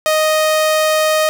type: tone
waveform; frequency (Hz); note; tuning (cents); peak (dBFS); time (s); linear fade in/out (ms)
sawtooth; 622.3; D#5; 0; -8; 0.06-1.29; 0
effects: none